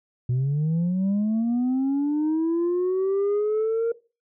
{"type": "linear sweep", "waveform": "sine", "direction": "up", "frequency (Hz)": [121.1, 466.2], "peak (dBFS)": -18, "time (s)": [0.29, 3.92], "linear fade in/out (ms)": 5, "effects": ["noise-tail reverb RT60 0.3 s tail -19 dB re dry", "tanh soft clip ceiling -19 dBFS"]}